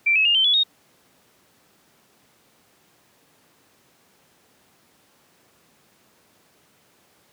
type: tone with pitch steps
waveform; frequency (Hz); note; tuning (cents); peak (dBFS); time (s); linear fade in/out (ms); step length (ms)
sine; 2349 / 2576 / 2826 / 3100 / 3400 / 3729; D7 / E7 / F7 / G7 / G#7 / A#7; 0 / -41 / +20 / -20 / +40 / 0; -15; 0.06-0.636; 10; 96
effects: pink hiss -59 dBFS RMS until 7.32 s + high-pass 150 Hz 12 dB/octave